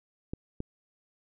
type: clicks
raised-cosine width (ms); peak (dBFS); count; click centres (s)
3; -21; 2; 0.335 / 0.604
effects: none